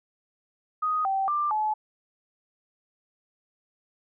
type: tone with pitch steps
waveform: sine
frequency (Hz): 1247 / 775 / 1186 / 858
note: D#6 / G5 / D6 / A5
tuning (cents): +3 / -20 / +17 / -44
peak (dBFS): -23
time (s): 0.82-1.74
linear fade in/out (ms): 10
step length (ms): 230
effects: none